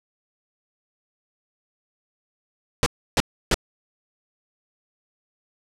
pink noise bursts, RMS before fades -18 dBFS, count 3, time 2.83-3.543 s, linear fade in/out 0 ms, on 31 ms, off 310 ms, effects low-pass 8000 Hz 12 dB/octave

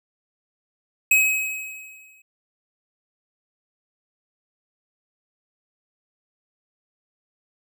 square tone with exponential decay, 2548 Hz, D#7, 41 cents sharp, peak -13 dBFS, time 1.11-2.22 s, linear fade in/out 5 ms, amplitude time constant 240 ms, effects none

